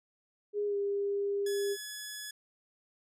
sine tone with pitch glide, 412.6 to 402 Hz, G#4 to G4, -11 to +44 cents, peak -29 dBFS, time 0.53-1.77 s, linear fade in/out 50 ms, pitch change -45 cents, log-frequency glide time 0.66-0.76 s
10% pulse tone, 1699 Hz, G#6, 39 cents sharp, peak -31 dBFS, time 1.46-2.31 s, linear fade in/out 5 ms
effects none

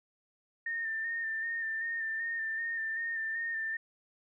sine tone with vibrato, 1812 Hz, A#6, 50 cents flat, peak -32 dBFS, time 0.66-3.77 s, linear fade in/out 5 ms, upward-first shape square, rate 2.6 Hz, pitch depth 25 cents each way, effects none

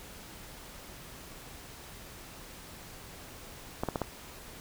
clicks, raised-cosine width 1 ms, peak -16 dBFS, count 4, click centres 3.835 / 3.887 / 3.958 / 4.017 s, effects pink hiss -48 dBFS RMS until 4.6 s

